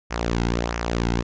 sawtooth tone with flanger, 58.27 Hz, A#1, in tune, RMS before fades -24 dBFS, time 0.1-1.23 s, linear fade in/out 20 ms, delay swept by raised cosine 0.24 to 1.74 ms, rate 1.5 Hz, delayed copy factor -0.65, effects resampled to 16000 Hz

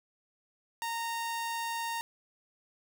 sawtooth tone, 924 Hz, A#5, 16 cents flat, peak -29 dBFS, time 0.82-2.01 s, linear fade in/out 0 ms, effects none

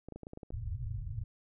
clicks, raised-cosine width 2 ms, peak -31 dBFS, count 9, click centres 0.086 / 0.123 / 0.16 / 0.233 / 0.269 / 0.334 / 0.374 / 0.432 / 0.505 s
white low-pass noise, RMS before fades -38 dBFS, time 0.52-1.24 s, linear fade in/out 5 ms, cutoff 130 Hz, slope 96 dB/octave
effects none

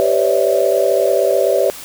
sine tone cluster, 390.9 / 499.9 / 551 / 587 / 655 Hz, G4 / B4 / C#5 / D5 / E5, -5 / +21 / -11 / -1 / -11 cents, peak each -18 dBFS, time 0-1.7 s, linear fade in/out 0 ms, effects white hiss -33 dBFS RMS until 1.84 s

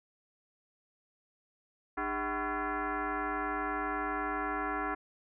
sine tone with frequency modulation, 300 Hz, D4, 37 cents sharp, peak -31 dBFS, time 1.97-4.95 s, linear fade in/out 10 ms, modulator 352 Hz, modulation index 4.2, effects none

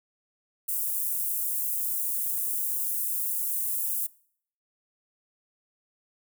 white high-pass noise, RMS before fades -29 dBFS, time 0.68-4.07 s, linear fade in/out 10 ms, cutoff 9600 Hz, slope 24 dB/octave, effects noise-tail reverb RT60 0.6 s tail -23 dB re dry

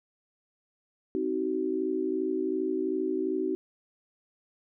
sine chord, C diminished, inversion none, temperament just, 261.6 / 314 / 376.7 Hz, C4 / Eb4 / Gb4, 0 / +16 / +31 cents, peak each -34 / -31 / -29 dBFS, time 1.15-3.55 s, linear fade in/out 0 ms, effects none

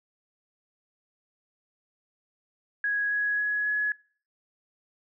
sine tone with pitch steps, 1661.2 / 1670.8 / 1680.5 / 1690.2 Hz, G#6 / G#6 / G#6 / G#6, 0 / +10 / +20 / +30 cents, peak -24 dBFS, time 2.84-3.92 s, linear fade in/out 2 ms, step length 270 ms, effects noise-tail reverb RT60 0.5 s tail -25 dB re dry

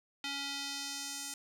square tone with band-pass filter sweep, 280 Hz, C#4, 18 cents sharp, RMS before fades -40 dBFS, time 0.24-1.34 s, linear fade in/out 2 ms, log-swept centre 3400 to 7700 Hz, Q 1.5, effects none

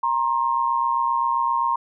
sine tone pair together, 937.4 / 1065 Hz, A#5 / C6, +9 / +30 cents, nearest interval major second, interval 221 cents, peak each -21 / -22 dBFS, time 0.03-1.76 s, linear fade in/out 5 ms, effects none

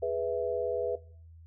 sine chord, E major, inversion first, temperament equal, 415.3 / 493.9 / 659.3 Hz, G#4 / B4 / E5, 0 / 0 / 0 cents, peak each -34 / -30 / -33 dBFS, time 0.02-0.96 s, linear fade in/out 10 ms, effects noise-tail reverb RT60 0.5 s tail -20 dB re dry + added 82 Hz sine -49 dBFS peak until 1.46 s

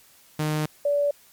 sawtooth / sine tone pair in turn, 153.2 / 576.4 Hz, D#3 / D5, -27 / -33 cents, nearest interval octave + major seventh, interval 2294 cents, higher second, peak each -19 dBFS, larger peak neither, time 0.39-0.66 / 0.85-1.11 s, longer first, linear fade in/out 5 ms, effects white hiss -55 dBFS RMS until 1.32 s + MP3 96 kbps

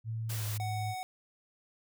sine tone with pitch glide, 112.5 to 106.19 Hz, A2 to G#2, +39 to +39 cents, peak -33 dBFS, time 0.04-0.95 s, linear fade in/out 50 ms, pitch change -100 cents, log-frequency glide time 0.3-0.45 s
white noise, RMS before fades -41 dBFS, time 0.29-0.58 s, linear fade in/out 10 ms
square tone, 744 Hz, F#5, 9 cents sharp, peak -37 dBFS, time 0.6-1.03 s, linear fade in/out 0 ms
effects none

